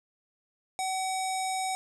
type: tone with low-pass filter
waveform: square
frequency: 757 Hz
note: F#5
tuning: 39 cents sharp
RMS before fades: -31 dBFS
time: 0.79-1.75 s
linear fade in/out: 0 ms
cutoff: 8500 Hz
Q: 3.8
effects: none